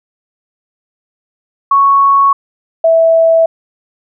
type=tone pair in turn; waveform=sine; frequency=1108.7 / 655.9 Hz; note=C#6 / E5; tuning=0 / -9 cents; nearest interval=major sixth; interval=909 cents; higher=first; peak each=-5 dBFS; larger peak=neither; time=1.71-2.33 / 2.84-3.46 s; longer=neither; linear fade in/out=5 ms; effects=none